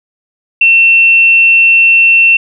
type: tone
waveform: sine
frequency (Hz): 2700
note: E7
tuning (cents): +41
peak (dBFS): -3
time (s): 0.61-2.37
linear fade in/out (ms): 5
effects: none